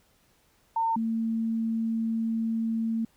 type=tone pair in turn; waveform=sine; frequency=907 / 225.7 Hz; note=A#5 / A3; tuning=-48 / +44 cents; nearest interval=2 octaves; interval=2408 cents; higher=first; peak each=-23 / -25 dBFS; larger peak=first; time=0.76-0.96 / 0.96-3.05 s; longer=second; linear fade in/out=5 ms; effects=pink hiss -65 dBFS RMS until 3.16 s